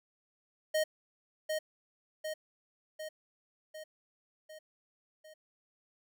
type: tone with echo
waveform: square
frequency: 622.3 Hz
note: D#5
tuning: in tune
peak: -28 dBFS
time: 0.74-0.84 s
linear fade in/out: 10 ms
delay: 750 ms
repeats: 6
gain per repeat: -4 dB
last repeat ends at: 5.34 s
effects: none